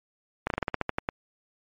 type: slowing click train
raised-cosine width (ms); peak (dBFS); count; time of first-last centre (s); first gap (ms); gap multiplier
0.5; -11; 11; 0.47-1.089; 32; 1.14
effects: MP3 48 kbps